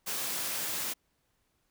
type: high-pass noise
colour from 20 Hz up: white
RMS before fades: -34 dBFS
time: 0.06-0.94 s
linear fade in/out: 20 ms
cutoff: 120 Hz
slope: 24 dB/octave
effects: pink hiss -75 dBFS RMS until 1.7 s